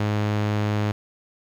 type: tone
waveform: sawtooth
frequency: 105 Hz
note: G#2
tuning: 19 cents sharp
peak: -17 dBFS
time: 0-0.92 s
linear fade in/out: 5 ms
effects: low-pass 4000 Hz 12 dB/octave + 9-bit